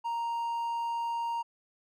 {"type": "tone", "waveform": "triangle", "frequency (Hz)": 932.3, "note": "A#5", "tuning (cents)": 0, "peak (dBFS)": -28, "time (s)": [0.04, 1.43], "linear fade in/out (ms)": 20, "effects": []}